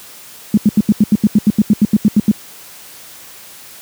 sine tone bursts, 210 Hz, G#3, 19 cents sharp, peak -5 dBFS, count 16, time 0.54-2.314 s, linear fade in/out 2 ms, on 34 ms, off 82 ms, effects white hiss -37 dBFS RMS until 3.81 s + high-pass 80 Hz 12 dB/octave

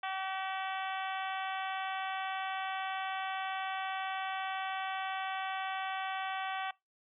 harmonic tone, 381.8 Hz, G4, 46 cents flat, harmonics 2 / 3 / 4 / 5 / 6 / 7 / 8 / 9, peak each -37 / -41 / -43 / -45 / -47 / -48 / -49 / -50 dBFS, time 0.03-6.71 s, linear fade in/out 5 ms, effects noise-tail reverb RT60 0.2 s tail -23 dB re dry

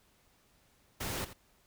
pink noise with echo, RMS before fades -37 dBFS, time 1-1.25 s, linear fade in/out 10 ms, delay 85 ms, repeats 1, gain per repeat -13 dB, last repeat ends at 1.335 s, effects pink hiss -68 dBFS RMS until 1.66 s

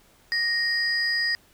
sine tone pair together, 1864.7 / 4917 Hz, A#6 / D#8, 0 / -21 cents, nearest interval octave + perfect fourth, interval 1679 cents, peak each -23 / -25 dBFS, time 0.32-1.35 s, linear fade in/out 0 ms, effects tanh soft clip ceiling -15 dBFS + pink hiss -58 dBFS RMS until 1.53 s

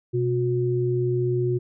sine tone pair together, 125.83 / 361.5 Hz, B2 / F#4, +33 / -40 cents, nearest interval octave + tritone, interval 1827 cents, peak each -23 dBFS, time 0.13-1.59 s, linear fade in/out 20 ms, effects none

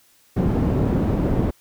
white low-pass noise, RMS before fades -20 dBFS, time 0.36-1.51 s, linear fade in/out 10 ms, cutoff 270 Hz, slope 12 dB/octave, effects white hiss -57 dBFS RMS until 1.6 s

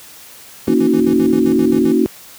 square tone bursts, 166.4 Hz, E3, 17 cents sharp, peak -24 dBFS, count 10, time 0.67-1.921 s, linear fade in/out 5 ms, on 72 ms, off 59 ms
sine chord, D# minor seventh, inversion second, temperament equal with one note detuned, 233.1 / 277.2 / 318.4 / 370 Hz, A#3 / C#4 / D#4 / F#4, 0 / 0 / +40 / 0 cents, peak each -16 dBFS, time 0.68-2.06 s, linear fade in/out 0 ms
click train, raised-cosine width 3 ms, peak -19 dBFS, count 31, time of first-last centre 0.99-1.845 s, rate 35.1 Hz
effects white hiss -39 dBFS RMS until 2.38 s + high-pass 60 Hz 12 dB/octave

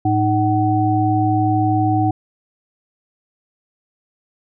sine tone cluster, 107.8 / 310.5 / 752 Hz, A2 / D#4 / F#5, -35 / -3 / +28 cents, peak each -18 dBFS, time 0.05-2.11 s, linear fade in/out 5 ms, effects none

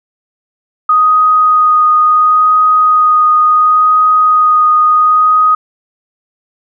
sine tone with vibrato, 1244.5 Hz, D#6, in tune, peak -5 dBFS, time 0.89-5.55 s, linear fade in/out 5 ms, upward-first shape sine, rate 0.71 Hz, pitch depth 10 cents each way, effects none

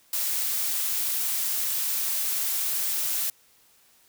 blue noise, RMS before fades -27 dBFS, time 0.13-3.3 s, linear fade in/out 2 ms, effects white hiss -60 dBFS RMS until 4.08 s

